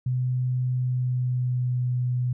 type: tone with pitch glide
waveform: sine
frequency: 126.5 to 124.54 Hz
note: B2 to B2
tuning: +42 to +15 cents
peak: -22 dBFS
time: 0.06-2.33 s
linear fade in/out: 5 ms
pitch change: -27 cents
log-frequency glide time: 0.72-1.86 s
effects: none